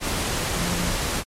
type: tone in noise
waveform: sine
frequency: 174.61 Hz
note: F3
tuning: in tune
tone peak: -28 dBFS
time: 0.53-0.95 s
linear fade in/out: 50 ms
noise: pink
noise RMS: -25 dBFS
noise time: 0-1.24 s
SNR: -6 dB
effects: low-pass 11000 Hz 12 dB/octave + MP3 64 kbps